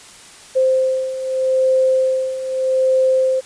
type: beating tone pair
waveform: sine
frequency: 521 / 521.81 Hz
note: C5 / C5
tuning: -7 / -5 cents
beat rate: 0.81 Hz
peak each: -20 / -15 dBFS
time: 0.55-3.41 s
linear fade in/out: 20 ms
effects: white hiss -41 dBFS RMS until 3.45 s + resampled to 22050 Hz